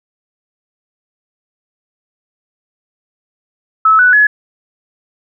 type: tone with pitch steps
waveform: sine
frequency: 1300 / 1484.7 / 1695.7 Hz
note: E6 / F#6 / G#6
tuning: -24 / +6 / +36 cents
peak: -5 dBFS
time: 3.85-4.27 s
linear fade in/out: 5 ms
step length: 140 ms
effects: none